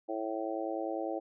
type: harmonic tone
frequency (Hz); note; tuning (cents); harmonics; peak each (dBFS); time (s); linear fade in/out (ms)
110; A2; 0; 3 / 4 / 5 / 6 / 7; -37 / -42 / -38 / -40 / -40; 0.08-1.2; 20
effects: none